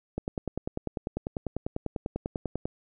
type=click train; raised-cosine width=2 ms; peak=-17 dBFS; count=26; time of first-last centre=0.18-2.655 s; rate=10.1 Hz; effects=none